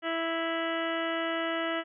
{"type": "harmonic tone with a mistuned harmonic", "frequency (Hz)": 329.6, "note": "E4", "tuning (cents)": 0, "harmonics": [1, 2, 3, 4, 5, 6, 7, 8, 9, 10], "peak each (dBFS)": [-34, -33, -43, -36, -39, -37, -47, -48, -40, -49], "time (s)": [0.02, 1.84], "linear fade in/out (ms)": 50, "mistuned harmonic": 9, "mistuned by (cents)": -15, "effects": []}